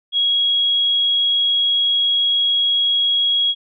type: tone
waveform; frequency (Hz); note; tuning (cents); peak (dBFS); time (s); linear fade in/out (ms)
sine; 3311; G#7; -6; -14; 0.12-3.55; 50
effects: none